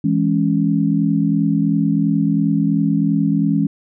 sine chord, C# minor, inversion first, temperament equal, 164.81 / 207.7 / 277.2 Hz, E3 / G#3 / C#4, 0 / 0 / 0 cents, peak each -18 dBFS, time 0.04-3.67 s, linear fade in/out 5 ms, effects none

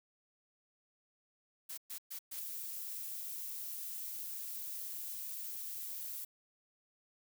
blue noise bursts, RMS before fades -44 dBFS, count 4, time 1.69-2.398 s, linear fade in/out 10 ms, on 87 ms, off 120 ms
violet noise, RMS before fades -43 dBFS, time 2.37-6.25 s, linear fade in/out 10 ms
effects none

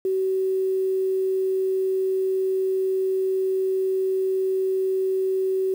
sine tone with quantisation, 379.5 Hz, F#4, 44 cents sharp, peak -20 dBFS, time 0.05-5.74 s, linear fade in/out 2 ms, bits 8, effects none

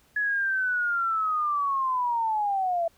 sine linear sweep, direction down, 1697 to 660 Hz, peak -23 dBFS, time 0.16-2.88 s, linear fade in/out 5 ms, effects pink hiss -62 dBFS RMS until 2.97 s

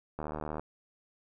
click train, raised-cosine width 1 ms, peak -23 dBFS, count 32, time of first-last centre 0.19-0.596 s, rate 76.4 Hz, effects none

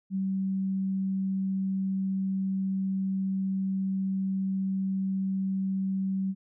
sine tone, 191.8 Hz, G3, 37 cents flat, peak -26 dBFS, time 0.1-6.35 s, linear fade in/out 50 ms, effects none

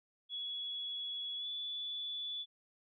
sine tone with pitch glide, 3372 to 3453 Hz, G#7 to A7, +26 to -33 cents, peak -38 dBFS, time 0.29-2.46 s, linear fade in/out 50 ms, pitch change +41 cents, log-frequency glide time 1.37-1.46 s, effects none

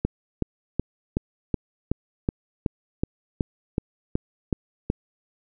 click train, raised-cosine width 3 ms, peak -9 dBFS, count 14, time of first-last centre 0.05-4.901 s, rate 2.68 Hz, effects none

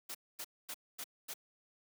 white noise bursts, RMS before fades -43 dBFS, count 5, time 0.09-1.34 s, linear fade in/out 10 ms, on 58 ms, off 240 ms, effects high-pass 200 Hz 12 dB/octave

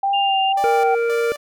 sine tone with vibrato, 784 Hz, G5, in tune, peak -16 dBFS, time 0.03-0.95 s, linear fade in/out 5 ms, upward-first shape sine, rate 1.9 Hz, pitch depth 29 cents each way
sine tone, 2800 Hz, F7, 4 cents sharp, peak -21 dBFS, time 0.13-0.53 s, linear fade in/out 10 ms
sawtooth tone with tremolo, 587.3 Hz, D5, in tune, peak -24 dBFS, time 0.57-1.37 s, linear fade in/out 5 ms, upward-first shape square, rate 1.9 Hz, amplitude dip 75%
harmonic tone, 466.2 Hz, A#4, in tune, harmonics 1 / 3 / 5, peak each -17 / -27 / -31 dBFS, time 0.64-1.32 s, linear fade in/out 0 ms
effects none

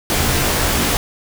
pink noise with comb filter, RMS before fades -17 dBFS, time 0.1-0.97 s, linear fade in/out 0 ms, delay 19 ms, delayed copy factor -1, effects none

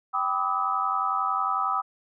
sine tone cluster, 779 / 997 / 1187 / 1278 Hz, G5 / B5 / D6 / D#6, -11 / +16 / +18 / +46 cents, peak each -30 / -33 / -29 / -26 dBFS, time 0.13-1.82 s, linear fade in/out 20 ms, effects none

